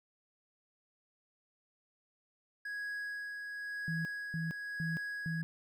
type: tone with tremolo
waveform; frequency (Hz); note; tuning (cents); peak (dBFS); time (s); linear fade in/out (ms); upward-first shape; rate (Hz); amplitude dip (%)
triangle; 1661.2; G#6; 0; -35; 2.65-5.42; 5; sine; 0.97; 35
type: tone bursts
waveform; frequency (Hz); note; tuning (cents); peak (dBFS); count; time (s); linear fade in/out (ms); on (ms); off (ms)
sine; 163.2; E3; -17; -34; 4; 3.88-5.43; 0; 170; 290
effects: none